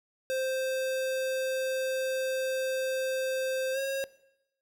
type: tone with pitch glide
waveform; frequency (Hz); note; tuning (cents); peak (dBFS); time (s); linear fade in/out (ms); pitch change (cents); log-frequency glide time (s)
square; 523.3 to 542.4; C5 to C#5; 0 to -38; -29; 0.3-4.04; 0; +62; 3.73-3.78
effects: noise-tail reverb RT60 0.8 s tail -19 dB re dry